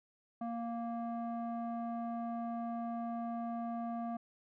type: tone with low-pass filter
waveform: square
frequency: 233.1 Hz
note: A#3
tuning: in tune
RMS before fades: -39 dBFS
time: 0.41-4.17 s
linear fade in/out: 5 ms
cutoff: 890 Hz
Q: 8.9
effects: none